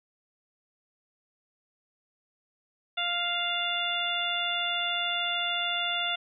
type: harmonic tone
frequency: 698.5 Hz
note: F5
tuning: in tune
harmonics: 1 / 2 / 3 / 4 / 5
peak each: -35 / -34 / -36 / -32 / -31 dBFS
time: 2.97-6.16 s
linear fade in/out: 10 ms
effects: none